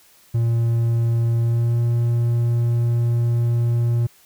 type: tone with pitch glide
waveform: triangle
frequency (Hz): 116.3 to 118.2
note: A#2 to A#2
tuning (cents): -4 to +24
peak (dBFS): -14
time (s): 0.34-4.07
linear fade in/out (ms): 10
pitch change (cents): +28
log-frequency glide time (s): 1.39-1.81
effects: white hiss -53 dBFS RMS until 4.25 s